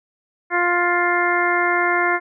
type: harmonic tone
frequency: 351 Hz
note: F4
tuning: 9 cents sharp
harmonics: 1 / 2 / 3 / 4 / 5 / 6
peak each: -23 / -23 / -23 / -23 / -23 / -23 dBFS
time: 0.5-2.2 s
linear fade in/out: 50 ms
effects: none

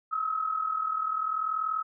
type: tone pair together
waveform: sine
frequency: 1276.6 / 1317 Hz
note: D#6 / E6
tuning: +44 / -2 cents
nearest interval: minor second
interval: 54 cents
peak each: -28 / -33 dBFS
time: 0.11-1.83 s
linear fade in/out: 20 ms
effects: none

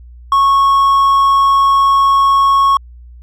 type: tone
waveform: triangle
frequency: 1101 Hz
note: C#6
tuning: 12 cents flat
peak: -5 dBFS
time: 0.32-2.77 s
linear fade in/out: 2 ms
effects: added 60 Hz sine -33 dBFS peak until 3.22 s + MP3 96 kbps

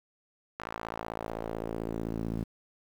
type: tone with band-pass filter sweep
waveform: sawtooth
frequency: 55.8 Hz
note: A1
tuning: 25 cents sharp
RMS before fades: -36 dBFS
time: 0.59-2.44 s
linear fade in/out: 5 ms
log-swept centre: 1300 to 210 Hz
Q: 1.3
effects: 9-bit

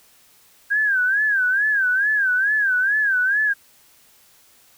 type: tone with vibrato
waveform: sine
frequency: 1600 Hz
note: G6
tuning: 35 cents sharp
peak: -16 dBFS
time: 0.7-3.54 s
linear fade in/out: 20 ms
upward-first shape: sine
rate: 2.3 Hz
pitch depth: 140 cents each way
effects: white hiss -54 dBFS RMS until 4.77 s

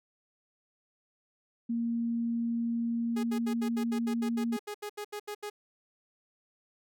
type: tone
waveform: sine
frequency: 233.1 Hz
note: A#3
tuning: in tune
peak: -28 dBFS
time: 1.69-4.57 s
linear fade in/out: 10 ms
type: tone bursts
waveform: sawtooth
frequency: 415.3 Hz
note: G#4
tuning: in tune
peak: -32 dBFS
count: 16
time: 3.16-5.5 s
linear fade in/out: 10 ms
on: 75 ms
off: 76 ms
effects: none

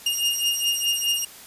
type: beating tone pair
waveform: sawtooth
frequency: 2830 / 2834.8 Hz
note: F7 / F7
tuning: +22 / +25 cents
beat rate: 4.8 Hz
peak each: -21 / -21 dBFS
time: 0.06-1.25 s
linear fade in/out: 5 ms
effects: white hiss -44 dBFS RMS until 1.46 s + resampled to 32000 Hz

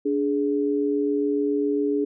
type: tone pair together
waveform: sine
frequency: 290 / 417.2 Hz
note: D4 / G#4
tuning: -22 / +8 cents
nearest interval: tritone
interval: 630 cents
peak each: -23 dBFS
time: 0.05-2.05 s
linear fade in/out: 10 ms
effects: none

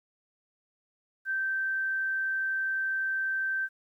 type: tone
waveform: sine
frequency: 1557 Hz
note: G6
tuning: 12 cents flat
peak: -27 dBFS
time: 1.25-3.69 s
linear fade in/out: 50 ms
effects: 11-bit

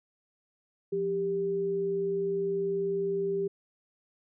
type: tone pair together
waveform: sine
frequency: 174.61 / 395.2 Hz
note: F3 / G4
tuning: 0 / +14 cents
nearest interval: octave + major second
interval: 1414 cents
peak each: -38 / -27 dBFS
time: 0.92-3.48 s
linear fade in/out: 10 ms
effects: none

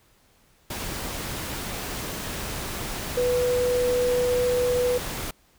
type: tone in noise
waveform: sine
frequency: 493.9 Hz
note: B4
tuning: in tune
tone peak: -20 dBFS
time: 3.17-4.98 s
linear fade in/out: 5 ms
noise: pink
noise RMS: -32 dBFS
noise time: 0.7-5.31 s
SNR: +9 dB
effects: pink hiss -61 dBFS RMS until 5.58 s

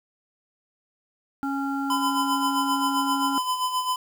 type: harmonic tone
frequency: 276 Hz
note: C#4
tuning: 7 cents flat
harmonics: 1 / 3 / 5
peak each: -26 / -32 / -32 dBFS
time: 1.43-3.38 s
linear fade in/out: 0 ms
type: tone with tremolo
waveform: square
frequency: 1011 Hz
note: B5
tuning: 40 cents sharp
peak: -22 dBFS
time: 1.9-3.96 s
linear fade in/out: 2 ms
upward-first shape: sine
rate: 7.6 Hz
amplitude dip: 60%
effects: 8-bit

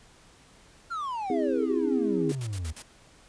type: exponential sweep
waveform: triangle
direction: down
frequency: 1426 to 73.8 Hz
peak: -28 dBFS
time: 0.9-2.73 s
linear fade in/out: 20 ms
type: chord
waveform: sine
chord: C augmented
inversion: none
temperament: just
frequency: 261.6 / 327 / 408.8 Hz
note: C4 / E4 / G#4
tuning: 0 / -14 / -27 cents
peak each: -29 / -29 / -28 dBFS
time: 1.3-2.32 s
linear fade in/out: 2 ms
type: noise bursts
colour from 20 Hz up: white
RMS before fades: -41 dBFS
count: 5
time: 2.29-2.824 s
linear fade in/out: 5 ms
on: 62 ms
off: 56 ms
effects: pink hiss -56 dBFS RMS until 3.28 s + resampled to 22050 Hz

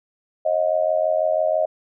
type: tone with amplitude modulation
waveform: sine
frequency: 628 Hz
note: D#5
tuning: 16 cents sharp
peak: -13 dBFS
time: 0.45-1.66 s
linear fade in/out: 10 ms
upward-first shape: sine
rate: 86.1 Hz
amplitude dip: 90%
effects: none

